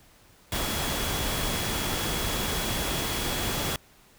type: tone in noise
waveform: sine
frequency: 3350 Hz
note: G#7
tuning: 14 cents sharp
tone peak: -37 dBFS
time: 0.52-3.76 s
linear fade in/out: 2 ms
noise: pink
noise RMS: -29 dBFS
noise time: 0.52-3.76 s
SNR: -11 dB
effects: pink hiss -57 dBFS RMS until 4.18 s

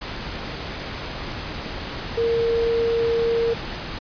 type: tone in noise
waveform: sine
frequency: 462.7 Hz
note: A#4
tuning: 13 cents flat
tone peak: -18 dBFS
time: 2.17-3.54 s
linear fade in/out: 10 ms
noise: pink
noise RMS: -31 dBFS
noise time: 0.01-3.99 s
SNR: +10 dB
effects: resampled to 11025 Hz

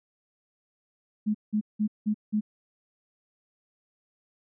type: tone bursts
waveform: sine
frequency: 212.3 Hz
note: G#3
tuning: 38 cents sharp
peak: -22 dBFS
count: 5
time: 1.26-2.41 s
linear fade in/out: 20 ms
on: 86 ms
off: 180 ms
effects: none

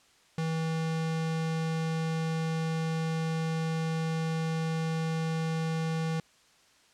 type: tone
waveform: square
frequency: 161.5 Hz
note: E3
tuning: 35 cents flat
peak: -29 dBFS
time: 0.38-6.2 s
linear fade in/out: 2 ms
effects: white hiss -62 dBFS RMS until 6.93 s + low-pass 7000 Hz 12 dB/octave

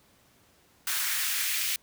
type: noise with high-pass filter sweep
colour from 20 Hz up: white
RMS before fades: -29 dBFS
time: 0.87-1.76 s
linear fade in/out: 2 ms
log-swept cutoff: 1400 to 2300 Hz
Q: 1.7
effects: pink hiss -62 dBFS RMS until 1.82 s + high-pass 60 Hz 12 dB/octave

